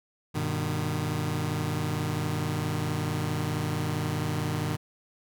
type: chord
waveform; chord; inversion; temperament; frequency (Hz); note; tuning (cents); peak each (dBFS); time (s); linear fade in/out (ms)
sawtooth; G augmented; none; just; 98 / 122.5 / 153.12; G2 / B2 / D#3; 0 / -14 / -27; -29 / -29 / -26; 0.34-4.77; 20
effects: none